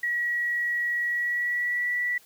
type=tone with pitch glide; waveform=sine; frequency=1919 to 1953.7 Hz; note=A#6 to B6; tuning=+50 to -19 cents; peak=-24 dBFS; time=0.03-2.18 s; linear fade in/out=5 ms; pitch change=+31 cents; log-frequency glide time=1.05-1.9 s; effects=white hiss -56 dBFS RMS until 2.25 s